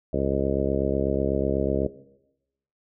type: harmonic tone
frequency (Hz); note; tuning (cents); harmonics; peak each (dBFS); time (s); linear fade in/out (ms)
68.1; C#2; -30; 1 / 2 / 3 / 4 / 5 / 6 / 7 / 8 / 9; -31 / -31 / -31 / -31 / -31 / -31 / -31 / -31 / -31; 0.13-1.87; 5
effects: noise-tail reverb RT60 0.9 s tail -17 dB re dry